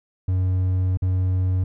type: tone with dropouts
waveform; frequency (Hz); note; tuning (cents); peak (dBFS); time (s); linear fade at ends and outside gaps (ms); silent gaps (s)
triangle; 92.5; F#2; 0; -16; 0.28-1.64; 5; 0.973-1.021
effects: none